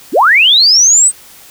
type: linear sweep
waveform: sine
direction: up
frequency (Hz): 184.9 to 8372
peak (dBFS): -4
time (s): 0.12-1.12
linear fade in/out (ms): 50
effects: white hiss -38 dBFS RMS until 1.5 s